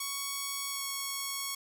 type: tone with pitch glide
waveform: 5% pulse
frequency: 1114 to 1105 Hz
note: C#6 to C#6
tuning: +8 to -6 cents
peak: -22 dBFS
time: 0-1.55 s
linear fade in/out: 5 ms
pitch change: -14 cents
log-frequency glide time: 0.69-0.84 s
effects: none